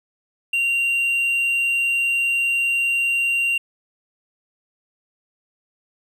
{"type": "tone", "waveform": "triangle", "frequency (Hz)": 2765, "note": "F7", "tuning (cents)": -18, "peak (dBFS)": -16, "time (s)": [0.53, 3.58], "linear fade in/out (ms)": 5, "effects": []}